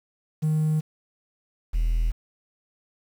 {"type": "tone pair in turn", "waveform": "triangle", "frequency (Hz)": [155.1, 40.83], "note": ["D#3", "E1"], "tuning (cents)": [-5, -16], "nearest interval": "octave + major seventh", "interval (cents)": 2311, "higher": "first", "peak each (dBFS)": -17, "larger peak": "neither", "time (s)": [[0.42, 0.81], [1.73, 2.12]], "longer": "neither", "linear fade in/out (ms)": 20, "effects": ["tanh soft clip ceiling -15 dBFS", "8-bit"]}